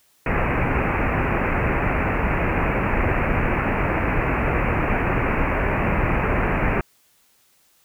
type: low-pass noise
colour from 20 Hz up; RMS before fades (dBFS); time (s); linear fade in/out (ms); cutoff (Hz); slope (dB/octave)
pink; -21; 0.26-6.81; 2; 2600; 96
effects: white hiss -60 dBFS RMS until 7.84 s